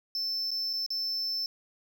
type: tone with dropouts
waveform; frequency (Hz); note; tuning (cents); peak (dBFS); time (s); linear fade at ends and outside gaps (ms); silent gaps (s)
triangle; 5300; E8; +9; -28; 0.15-1.46; 1; 0.507-0.514 / 0.731-0.735 / 0.863-0.904
effects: none